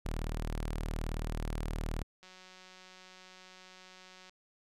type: tone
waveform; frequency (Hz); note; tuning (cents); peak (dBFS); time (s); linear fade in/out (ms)
sawtooth; 38.89; D#1; 0; -30; 0.05-2.03; 10
type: click train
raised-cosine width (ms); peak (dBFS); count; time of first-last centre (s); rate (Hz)
0.2; -37; 383; 2.23-4.295; 185
effects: resampled to 32000 Hz